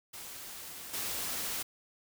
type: noise with level steps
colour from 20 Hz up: white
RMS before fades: -45 / -36 dBFS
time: 0.13-1.63 s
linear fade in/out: 10 ms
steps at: 0.93 s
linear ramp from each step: 10 ms
effects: none